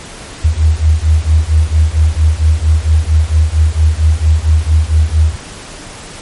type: beating tone pair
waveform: sine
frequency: 76.2 / 80.6 Hz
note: D#2 / E2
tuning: -36 / -38 cents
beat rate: 4.4 Hz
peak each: -10 dBFS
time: 0.44-5.36 s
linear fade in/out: 10 ms
effects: pink hiss -30 dBFS RMS until 6.21 s + MP3 48 kbps